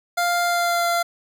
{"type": "tone with pitch glide", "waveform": "25% pulse", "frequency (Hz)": [698.5, 688.9], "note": ["F5", "F5"], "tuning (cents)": [0, -24], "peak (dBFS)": -15, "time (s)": [0.17, 1.03], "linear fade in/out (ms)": 10, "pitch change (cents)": -24, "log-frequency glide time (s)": [0.44, 0.87], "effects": []}